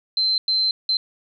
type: tone bursts at uneven times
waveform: sine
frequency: 4100 Hz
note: C8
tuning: 36 cents flat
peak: -17 dBFS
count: 3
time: 0.17-0.38 / 0.48-0.71 / 0.89-0.97 s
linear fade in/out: 2 ms
effects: none